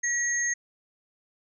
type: tone pair together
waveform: sine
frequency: 1916 / 6445 Hz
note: A#6 / G8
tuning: +47 / +47 cents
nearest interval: octave + major sixth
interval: 2100 cents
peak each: -27 dBFS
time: 0.03-0.54 s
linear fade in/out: 10 ms
effects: none

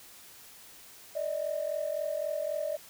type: tone pair together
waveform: sine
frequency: 587.2 / 631 Hz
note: D5 / D#5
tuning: 0 / +24 cents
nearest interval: minor second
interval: 124 cents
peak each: -32 / -32 dBFS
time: 1.15-2.77 s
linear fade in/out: 10 ms
effects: tanh soft clip ceiling -23 dBFS + white hiss -52 dBFS RMS until 2.89 s

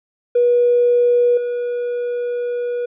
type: tone with level steps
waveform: triangle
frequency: 484.4 Hz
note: B4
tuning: 34 cents flat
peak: -7 / -17 dBFS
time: 0.35-2.86 s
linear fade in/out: 10 ms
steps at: 1.37 s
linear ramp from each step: 5 ms
effects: tanh soft clip ceiling -9 dBFS + resampled to 8000 Hz

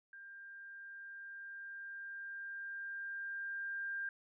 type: tone with level ramp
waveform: sine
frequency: 1595 Hz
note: G6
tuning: 30 cents sharp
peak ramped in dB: -50 to -37 dBFS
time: 0.13-4.09 s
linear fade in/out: 2 ms
effects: none

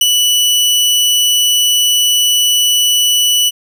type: tone with ADSR envelope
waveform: sawtooth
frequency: 2960 Hz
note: F#7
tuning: in tune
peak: -3 dBFS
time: 0.01-3.51 s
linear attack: 4 ms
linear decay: 31 ms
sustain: -3 dB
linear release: 31 ms
effects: none

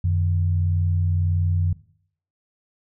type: tone pair together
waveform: sine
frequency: 90.56 / 152.3 Hz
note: F#2 / D#3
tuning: -37 / -37 cents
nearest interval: major sixth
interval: 900 cents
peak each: -18 / -28 dBFS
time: 0.04-1.73 s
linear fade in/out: 5 ms
effects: noise-tail reverb RT60 0.6 s tail -18 dB re dry

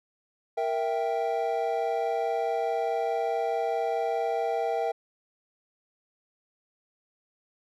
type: chord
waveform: triangle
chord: E diminished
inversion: second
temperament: equal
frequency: 466.2 / 659.3 / 784 Hz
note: Bb4 / E5 / G5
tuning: 0 / 0 / 0 cents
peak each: -28 dBFS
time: 0.57-4.92 s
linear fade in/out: 10 ms
effects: none

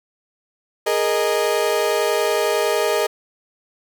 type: chord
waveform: 35% pulse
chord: Ab suspended second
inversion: none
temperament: equal with one note detuned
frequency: 415.3 / 466.2 / 618.7 Hz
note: Ab4 / Bb4 / Eb5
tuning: 0 / 0 / -10 cents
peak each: -20 dBFS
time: 0.86-3.07 s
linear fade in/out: 10 ms
effects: none

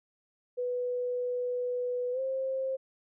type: tone with pitch glide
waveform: sine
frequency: 493.9 to 529.3 Hz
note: B4 to C5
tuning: 0 to +20 cents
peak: -29 dBFS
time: 0.57-2.77 s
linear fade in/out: 20 ms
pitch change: +120 cents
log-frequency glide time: 2.12-2.2 s
effects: none

